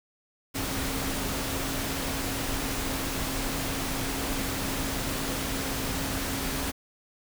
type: tone in noise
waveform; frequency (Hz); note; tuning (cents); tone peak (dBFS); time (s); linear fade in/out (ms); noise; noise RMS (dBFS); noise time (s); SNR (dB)
sine; 270; C#4; -45; -36; 0.54-6.72; 20; pink; -31; 0.54-6.72; -8
effects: none